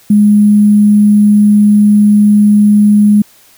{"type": "tone with sample-and-hold", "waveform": "sine", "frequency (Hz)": 207.7, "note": "G#3", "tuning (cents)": 0, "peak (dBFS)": -3, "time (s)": [0.1, 3.22], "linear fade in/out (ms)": 5, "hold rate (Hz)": 11025, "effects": ["white hiss -44 dBFS RMS until 3.57 s"]}